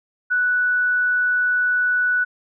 sine tone, 1480 Hz, F#6, in tune, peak -16 dBFS, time 0.3-2.25 s, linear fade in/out 20 ms, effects none

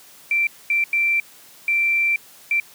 sine tone bursts at uneven times, 2349 Hz, D7, in tune, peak -16 dBFS, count 5, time 0.31-0.47 / 0.7-0.84 / 0.93-1.2 / 1.68-2.16 / 2.51-2.6 s, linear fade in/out 2 ms, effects white hiss -47 dBFS RMS until 2.74 s + high-pass 100 Hz 12 dB/octave

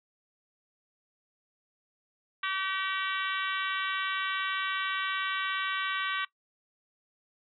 harmonic tone with a mistuned harmonic, 382.6 Hz, G4, 42 cents flat, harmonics 3 / 4 / 5 / 6 / 7 / 8 / 9 / 10, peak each -33 / -35 / -37 / -39 / -40 / -41 / -42 / -43 dBFS, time 2.43-6.25 s, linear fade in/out 5 ms, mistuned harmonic 7, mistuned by +37 cents, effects noise-tail reverb RT60 0.1 s tail -20 dB re dry

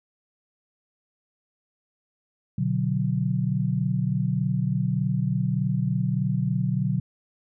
sine chord, B minor, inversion none, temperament equal, 123.47 / 146.83 / 185 Hz, B2 / D3 / F#3, 0 / 0 / 0 cents, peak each -26 dBFS, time 2.58-7 s, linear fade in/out 5 ms, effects none

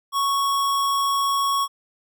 square tone, 1108.7 Hz, C#6, in tune, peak -20 dBFS, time 0.12-1.68 s, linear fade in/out 50 ms, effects none

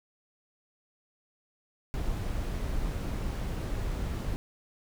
brown noise, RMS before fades -32 dBFS, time 1.94-4.36 s, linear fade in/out 0 ms, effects none

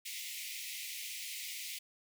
pink high-pass noise, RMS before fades -43 dBFS, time 0.05-1.79 s, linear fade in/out 10 ms, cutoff 2000 Hz, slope 96 dB/octave, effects none

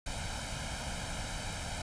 pink noise with comb filter, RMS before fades -38 dBFS, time 0.06-1.82 s, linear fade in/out 5 ms, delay 1.3 ms, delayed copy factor +0.75, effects resampled to 22050 Hz

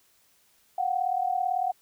sine tone pair together, 720 / 758 Hz, F#5 / F#5, -47 / +42 cents, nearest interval minor second, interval 89 cents, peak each -27 dBFS, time 0.78-1.72 s, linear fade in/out 5 ms, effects white hiss -64 dBFS RMS until 1.81 s

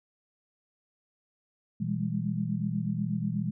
sine tone cluster, 122 / 164.6 / 199.1 / 207.3 Hz, B2 / E3 / G3 / G#3, -21 / -2 / +27 / -3 cents, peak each -34 / -32 / -33 / -34 dBFS, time 1.8-3.51 s, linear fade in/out 10 ms, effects none

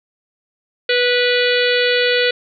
harmonic tone, 491 Hz, B4, 10 cents flat, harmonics 1 / 3 / 4 / 5 / 6 / 7 / 8 / 9, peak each -16 / -21 / -22 / -23 / -24 / -24 / -25 / -26 dBFS, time 0.89-2.31 s, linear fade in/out 5 ms, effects none

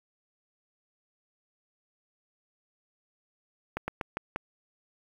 slowing click train, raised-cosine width 0.5 ms, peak -16 dBFS, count 5, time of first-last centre 3.77-4.36 s, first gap 110 ms, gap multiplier 1.2, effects 8-bit

